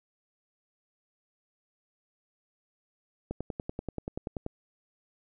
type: click train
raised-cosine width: 2 ms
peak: -20 dBFS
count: 13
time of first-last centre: 3.31-4.464 s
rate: 10.4 Hz
effects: none